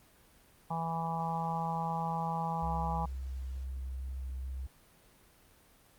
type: harmonic tone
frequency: 164.81 Hz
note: E3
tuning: in tune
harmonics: 1 / 3 / 4 / 5 / 6 / 7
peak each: -36 / -47 / -45 / -35 / -39 / -43 dBFS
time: 0.7-3.06 s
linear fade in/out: 10 ms
type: tone with vibrato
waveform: sine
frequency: 65.41 Hz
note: C2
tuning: in tune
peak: -36 dBFS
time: 2.62-4.67 s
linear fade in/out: 10 ms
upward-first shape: square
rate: 2.2 Hz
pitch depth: 9 cents each way
effects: pink hiss -62 dBFS RMS until 5.98 s + Opus 32 kbps